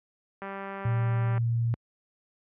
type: click train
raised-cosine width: 0.5 ms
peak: -22 dBFS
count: 189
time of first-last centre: 0.42-1.379 s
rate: 196 Hz
type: tone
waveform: sine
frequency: 116.54 Hz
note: A#2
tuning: in tune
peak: -23 dBFS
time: 0.85-1.74 s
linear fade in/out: 0 ms
effects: high-pass 60 Hz 12 dB/octave + low-pass 2000 Hz 12 dB/octave